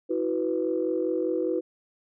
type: chord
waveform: sine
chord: E suspended second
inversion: none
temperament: equal with one note detuned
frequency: 325.1 / 370 / 493.9 Hz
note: E4 / F#4 / B4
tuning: -24 / 0 / 0 cents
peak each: -28 dBFS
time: 0.09-1.61 s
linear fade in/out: 20 ms
effects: tanh soft clip ceiling -14 dBFS